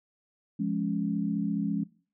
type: chord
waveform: sine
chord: Db major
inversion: first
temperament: just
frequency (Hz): 173.24 / 207.9 / 277.2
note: F3 / Ab3 / Db4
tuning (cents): -14 / +2 / 0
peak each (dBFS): -32 / -29 / -32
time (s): 0.59-1.84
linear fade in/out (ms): 10
effects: noise-tail reverb RT60 0.4 s tail -20 dB re dry